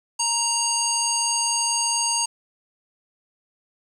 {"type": "harmonic tone", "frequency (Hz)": 932.3, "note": "A#5", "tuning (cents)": 0, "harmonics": [1, 3, 5, 7, 9, 10], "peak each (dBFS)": [-27, -31, -27, -25, -27, -31], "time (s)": [0.19, 2.26], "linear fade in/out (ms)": 10, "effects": ["8-bit"]}